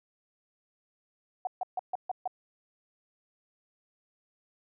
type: tone bursts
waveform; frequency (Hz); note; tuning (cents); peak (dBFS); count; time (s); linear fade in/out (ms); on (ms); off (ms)
sine; 740; F#5; 0; -28; 6; 1.45-2.276; 2; 21; 140
effects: none